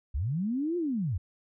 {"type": "linear two-way sweep", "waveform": "sine", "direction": "up then down", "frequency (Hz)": [55, 359.2, 73.4], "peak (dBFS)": -27, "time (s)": [0.14, 1.18], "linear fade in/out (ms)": 10, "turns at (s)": 0.77, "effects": []}